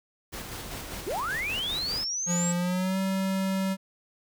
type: noise with tremolo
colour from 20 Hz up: pink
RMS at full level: -37 dBFS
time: 0.32-2.05 s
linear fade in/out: 20 ms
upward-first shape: square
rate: 5.1 Hz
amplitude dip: 30%
type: linear sweep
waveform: sine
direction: up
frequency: 275.9 to 7810 Hz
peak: -28 dBFS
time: 1.06-2.53 s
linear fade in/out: 20 ms
type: tone with pitch glide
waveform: square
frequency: 174.61 to 191.52 Hz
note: F3 to G3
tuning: 0 to -40 cents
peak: -26 dBFS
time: 2.26-3.77 s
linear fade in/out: 50 ms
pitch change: +160 cents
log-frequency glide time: 2.55-2.98 s
effects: none